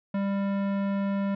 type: tone with tanh clipping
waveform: sine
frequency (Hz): 198.1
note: G3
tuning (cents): +18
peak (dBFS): -27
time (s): 0.14-1.35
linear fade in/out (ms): 5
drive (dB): 18
effects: none